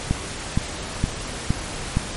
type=click train; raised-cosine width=5 ms; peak=-6 dBFS; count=5; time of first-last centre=0.11-1.97 s; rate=2.15 Hz; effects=pink hiss -31 dBFS RMS until 2.16 s + MP3 48 kbps